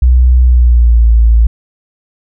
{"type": "tone with pitch glide", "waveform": "sine", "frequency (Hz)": [62.3, 56.47], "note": ["B1", "A1"], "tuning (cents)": [16, 46], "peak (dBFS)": -3, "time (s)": [0.02, 1.47], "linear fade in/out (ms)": 5, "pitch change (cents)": -170, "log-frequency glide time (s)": [0.42, 1.1], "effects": []}